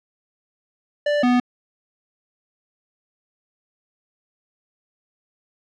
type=tone pair in turn; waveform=square; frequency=587.3 / 246.9 Hz; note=D5 / B3; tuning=0 / 0 cents; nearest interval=octave + minor third; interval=1500 cents; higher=first; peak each=-18 / -15 dBFS; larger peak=second; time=1.06-1.23 / 1.23-1.4 s; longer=neither; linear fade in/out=5 ms; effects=low-pass 3000 Hz 12 dB/octave